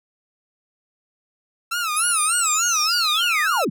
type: tone with vibrato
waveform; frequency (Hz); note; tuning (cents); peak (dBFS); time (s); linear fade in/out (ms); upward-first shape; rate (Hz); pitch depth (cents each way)
sawtooth; 1321; E6; +3; -18; 1.71-3.65; 10; sine; 3.4; 150
type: linear sweep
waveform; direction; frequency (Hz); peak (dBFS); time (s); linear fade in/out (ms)
sine; down; 10810 to 132.3; -19; 1.96-3.7; 10
effects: none